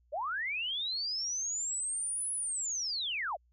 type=linear two-way sweep; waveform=sine; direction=up then down; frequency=523.3 to 10360 to 523.3 Hz; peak=-32 dBFS; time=0.12-3.37 s; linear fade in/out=20 ms; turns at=2.32 s; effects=added 60 Hz sine -65 dBFS peak until 3.52 s